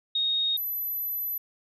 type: tone pair in turn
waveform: sine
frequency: 3729 / 12011 Hz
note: A#7 / F#9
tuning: 0 / +25 cents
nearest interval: octave + minor sixth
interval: 2025 cents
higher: second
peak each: -23 / -28 dBFS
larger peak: first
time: 0.15-0.57 / 0.57-1.38 s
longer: second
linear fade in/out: 5 ms
effects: none